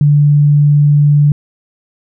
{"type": "tone", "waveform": "sine", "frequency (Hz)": 146.3, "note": "D3", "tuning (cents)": -6, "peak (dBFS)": -5, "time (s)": [0.01, 1.32], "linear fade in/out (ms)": 2, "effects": []}